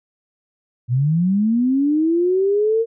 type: linear sweep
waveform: sine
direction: up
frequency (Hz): 116 to 462.6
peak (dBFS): -14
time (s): 0.88-2.86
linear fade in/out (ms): 50
effects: none